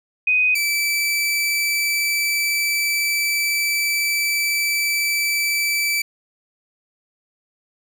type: tone pair in turn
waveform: sine / sawtooth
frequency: 2500 / 2318 Hz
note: D#7 / D7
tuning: +8 / -23 cents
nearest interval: minor second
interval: 131 cents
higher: first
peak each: -14 / -15 dBFS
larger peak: first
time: 0.27-0.55 / 0.55-6.02 s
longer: second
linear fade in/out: 5 ms
effects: none